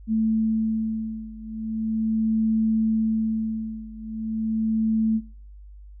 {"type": "beating tone pair", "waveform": "sine", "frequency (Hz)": [220.8, 221.19], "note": ["A3", "A3"], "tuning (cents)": [6, 9], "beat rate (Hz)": 0.39, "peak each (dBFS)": [-24, -26], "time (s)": [0.07, 5.21], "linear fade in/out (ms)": 50, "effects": ["noise-tail reverb RT60 0.5 s tail -25 dB re dry", "added 50 Hz sine -41 dBFS peak until 6 s"]}